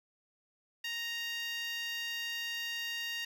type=tone with high-pass filter; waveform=10% pulse; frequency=932.3 Hz; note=A#5; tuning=in tune; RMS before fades=-38 dBFS; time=0.84-3.25 s; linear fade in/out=5 ms; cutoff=2200 Hz; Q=3.9; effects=none